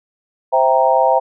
sine chord, C dominant seventh, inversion none, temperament equal, 523.3 / 659.3 / 784 / 932.3 Hz, C5 / E5 / G5 / Bb5, 0 / 0 / 0 / 0 cents, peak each -16 dBFS, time 0.52-1.2 s, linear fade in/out 20 ms, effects none

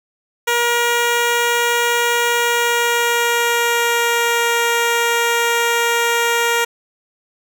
10% pulse tone with pitch glide, 474.8 to 469.3 Hz, A#4 to A#4, +32 to +12 cents, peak -6 dBFS, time 0.47-6.65 s, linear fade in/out 10 ms, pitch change -20 cents, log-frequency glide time 2.31-4.55 s, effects none

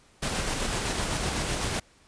pink noise with tremolo, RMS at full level -28 dBFS, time 0.22-1.8 s, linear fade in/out 10 ms, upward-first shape square, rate 7.9 Hz, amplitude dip 25%, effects pink hiss -59 dBFS RMS until 2.07 s + resampled to 22050 Hz

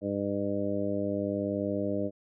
harmonic tone, 100.7 Hz, G2, 47 cents sharp, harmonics 1 / 2 / 3 / 4 / 5 / 6, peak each -39 / -34 / -33 / -38 / -35 / -34 dBFS, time 0.01-2.11 s, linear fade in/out 50 ms, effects none

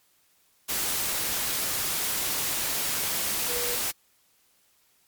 sine tone in noise, 484.4 Hz, B4, 34 cents flat, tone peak -33 dBFS, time 3.48-3.76 s, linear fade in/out 20 ms, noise white, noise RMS -28 dBFS, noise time 0.68-3.92 s, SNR -8 dB, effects white hiss -65 dBFS RMS until 5.07 s + MP3 96 kbps

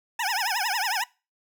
20% pulse tone with vibrato, 847 Hz, G#5, 34 cents sharp, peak -20 dBFS, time 0.19-1.04 s, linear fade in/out 5 ms, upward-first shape triangle, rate 11 Hz, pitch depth 280 cents each way
square tone with tremolo, 5140 Hz, E8, 45 cents flat, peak -28 dBFS, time 0.25-1.02 s, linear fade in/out 10 ms, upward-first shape sine, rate 20 Hz, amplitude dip 100%
effects noise-tail reverb RT60 0.3 s tail -23 dB re dry

